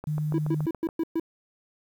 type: click train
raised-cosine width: 1 ms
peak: -23 dBFS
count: 7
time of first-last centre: 0.04-0.889 s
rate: 7.07 Hz
type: tone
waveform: sine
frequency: 151.7 Hz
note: D#3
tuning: 44 cents flat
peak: -25 dBFS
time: 0.07-0.66 s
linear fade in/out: 5 ms
type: tone bursts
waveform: triangle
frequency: 327.4 Hz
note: E4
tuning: 12 cents flat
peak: -21 dBFS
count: 6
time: 0.34-1.198 s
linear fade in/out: 2 ms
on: 43 ms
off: 120 ms
effects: 9-bit